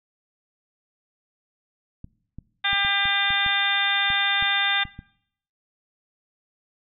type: clicks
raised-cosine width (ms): 5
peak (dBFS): -25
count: 11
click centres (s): 2.044 / 2.386 / 2.731 / 2.849 / 3.055 / 3.305 / 3.463 / 4.103 / 4.425 / 4.853 / 4.991
type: harmonic tone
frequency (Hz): 399.1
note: G4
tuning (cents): +31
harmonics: 2 / 3 / 4 / 5 / 6 / 7 / 8 / 9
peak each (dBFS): -30 / -33 / -26 / -27 / -31 / -33 / -34 / -24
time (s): 2.64-4.84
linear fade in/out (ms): 10
effects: noise-tail reverb RT60 0.7 s tail -21 dB re dry